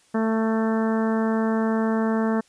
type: harmonic tone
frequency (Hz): 222.2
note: A3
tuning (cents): +17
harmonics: 1 / 2 / 3 / 4 / 5 / 6 / 7 / 8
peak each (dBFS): -21 / -27 / -31 / -33 / -35 / -37 / -38 / -39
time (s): 0.14-2.41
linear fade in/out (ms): 10
effects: white hiss -59 dBFS RMS until 2.48 s + resampled to 22050 Hz